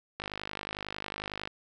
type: click train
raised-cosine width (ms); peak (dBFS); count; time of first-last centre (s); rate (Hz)
0.3; -19; 66; 0.2-1.475; 51
effects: none